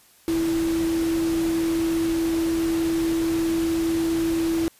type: tone in noise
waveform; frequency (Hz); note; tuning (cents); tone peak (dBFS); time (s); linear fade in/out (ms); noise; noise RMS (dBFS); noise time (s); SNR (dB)
sine; 329.6; E4; 0; -20; 0.28-4.68; 0; pink; -34; 0.28-4.68; +11
effects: white hiss -55 dBFS RMS until 4.79 s + resampled to 32000 Hz